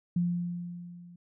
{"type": "tone with level ramp", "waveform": "sine", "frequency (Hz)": 174.61, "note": "F3", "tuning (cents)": 0, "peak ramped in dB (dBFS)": [-23, -48], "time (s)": [0.16, 1.16], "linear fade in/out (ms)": 5, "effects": []}